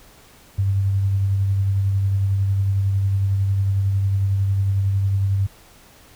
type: tone with tremolo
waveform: sine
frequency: 98 Hz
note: G2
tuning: in tune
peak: -15 dBFS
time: 0.58-5.47 s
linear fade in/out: 10 ms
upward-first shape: triangle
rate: 11 Hz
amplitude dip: 30%
effects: pink hiss -49 dBFS RMS until 6.15 s